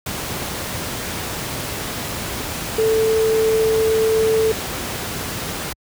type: tone in noise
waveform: sine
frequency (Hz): 442.2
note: A4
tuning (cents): +9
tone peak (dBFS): -14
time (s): 2.78-4.52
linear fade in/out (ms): 5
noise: pink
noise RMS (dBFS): -26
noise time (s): 0.06-5.73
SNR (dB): +9
effects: high-pass 60 Hz 12 dB/octave